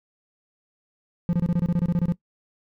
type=tone bursts; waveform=triangle; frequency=173.9 Hz; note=F3; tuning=7 cents flat; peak=-16 dBFS; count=13; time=1.29-2.122 s; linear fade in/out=0 ms; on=40 ms; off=26 ms; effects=noise-tail reverb RT60 0.1 s tail -19 dB re dry